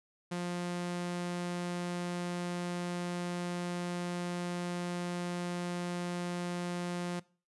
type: tone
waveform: sawtooth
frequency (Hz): 176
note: F3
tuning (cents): +14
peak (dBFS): -30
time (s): 0.31-7.2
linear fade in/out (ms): 10
effects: noise-tail reverb RT60 0.4 s tail -22 dB re dry + resampled to 24000 Hz